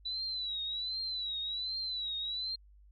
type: tone with vibrato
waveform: sine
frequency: 3951 Hz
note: B7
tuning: in tune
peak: -34 dBFS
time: 0.05-2.56 s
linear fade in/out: 10 ms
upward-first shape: triangle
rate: 1.3 Hz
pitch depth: 110 cents each way
effects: added 50 Hz sine -56 dBFS peak until 2.91 s